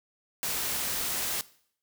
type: noise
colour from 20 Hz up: white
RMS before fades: -31 dBFS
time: 0.43-1.41 s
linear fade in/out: 0 ms
effects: noise-tail reverb RT60 0.6 s tail -19 dB re dry